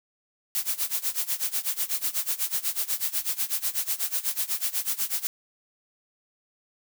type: noise with tremolo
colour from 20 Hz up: blue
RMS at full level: -25 dBFS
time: 0.55-5.27 s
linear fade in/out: 0 ms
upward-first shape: sine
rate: 8.1 Hz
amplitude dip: 90%
effects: none